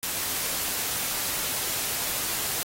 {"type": "noise", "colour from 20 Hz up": "white", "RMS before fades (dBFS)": -29, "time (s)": [0.03, 2.63], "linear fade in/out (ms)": 0, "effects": ["AAC 48 kbps"]}